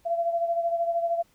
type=beating tone pair; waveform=sine; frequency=677 / 690 Hz; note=E5 / F5; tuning=+46 / -21 cents; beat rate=13 Hz; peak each=-24 / -31 dBFS; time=0.05-1.23 s; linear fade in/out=20 ms; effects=pink hiss -64 dBFS RMS until 1.34 s